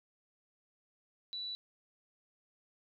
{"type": "tone", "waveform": "sine", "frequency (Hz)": 3951, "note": "B7", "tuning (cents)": 0, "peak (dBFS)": -38, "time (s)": [1.33, 1.55], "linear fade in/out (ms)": 0, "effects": []}